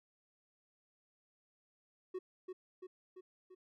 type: tone with echo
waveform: triangle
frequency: 370 Hz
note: F#4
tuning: in tune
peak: -36 dBFS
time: 2.14-2.19 s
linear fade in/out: 10 ms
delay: 340 ms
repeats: 4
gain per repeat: -4 dB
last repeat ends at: 3.55 s
effects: none